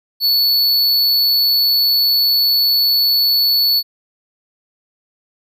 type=tone; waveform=square; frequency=4435 Hz; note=C#8; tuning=in tune; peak=-12 dBFS; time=0.2-3.83 s; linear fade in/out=50 ms; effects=none